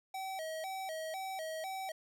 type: tone with vibrato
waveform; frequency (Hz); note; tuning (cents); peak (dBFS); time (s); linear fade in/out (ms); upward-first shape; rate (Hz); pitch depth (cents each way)
square; 698; F5; -1; -39; 0.14-1.92; 5; square; 2; 160
effects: none